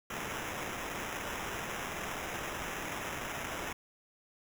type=noise with sample-and-hold; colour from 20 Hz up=white; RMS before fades=-39 dBFS; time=0.1-3.73 s; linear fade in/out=5 ms; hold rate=4410 Hz; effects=none